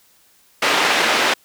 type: band-pass noise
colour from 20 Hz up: white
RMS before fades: -17 dBFS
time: 0.62-1.34 s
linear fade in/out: 5 ms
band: 320 to 2700 Hz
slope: 12 dB/octave
effects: white hiss -55 dBFS RMS until 1.44 s